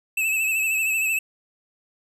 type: tone with vibrato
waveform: square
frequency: 2614 Hz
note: E7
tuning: 15 cents flat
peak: -21 dBFS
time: 0.17-1.19 s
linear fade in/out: 5 ms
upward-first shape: sine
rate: 13 Hz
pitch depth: 46 cents each way
effects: none